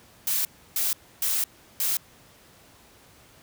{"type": "noise bursts at uneven times", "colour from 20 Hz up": "blue", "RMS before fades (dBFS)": -25, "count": 4, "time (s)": [[0.27, 0.45], [0.76, 0.93], [1.22, 1.44], [1.8, 1.97]], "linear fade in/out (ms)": 2, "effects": ["pink hiss -54 dBFS RMS until 3.42 s", "high-pass 60 Hz 12 dB/octave"]}